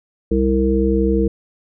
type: harmonic tone with a mistuned harmonic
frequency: 65.6 Hz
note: C2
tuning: 5 cents sharp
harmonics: 1 / 3 / 5 / 7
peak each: -19 / -19 / -19 / -19 dBFS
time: 0.31-1.28 s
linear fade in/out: 5 ms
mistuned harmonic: 1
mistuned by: -39 cents
effects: none